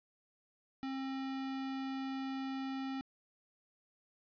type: tone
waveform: square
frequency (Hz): 267.2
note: C4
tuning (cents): +36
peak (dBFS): -38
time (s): 0.83-3.01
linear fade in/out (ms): 0
effects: resampled to 11025 Hz + 12-bit